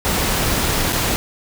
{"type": "noise with dropouts", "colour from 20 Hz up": "pink", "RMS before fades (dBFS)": -19, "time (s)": [0.05, 1.16], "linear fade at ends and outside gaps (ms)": 0, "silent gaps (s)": [0.924, 0.929], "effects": []}